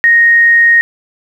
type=tone; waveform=sine; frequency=1864.7 Hz; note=A#6; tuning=in tune; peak=-4 dBFS; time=0.04-0.81 s; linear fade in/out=0 ms; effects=7-bit